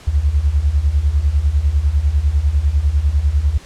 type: beating tone pair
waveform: sine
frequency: 66.1 / 76.1 Hz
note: C2 / D#2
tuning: +18 / -38 cents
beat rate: 10 Hz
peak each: -17 / -14 dBFS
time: 0.07-3.58 s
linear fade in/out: 10 ms
effects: pink hiss -41 dBFS RMS until 3.65 s + low-pass 8000 Hz 12 dB/octave